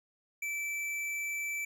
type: tone with tanh clipping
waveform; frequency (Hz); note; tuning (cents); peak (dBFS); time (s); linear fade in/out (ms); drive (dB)
triangle; 2322; D7; -20; -35; 0.42-1.65; 5; 18
effects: none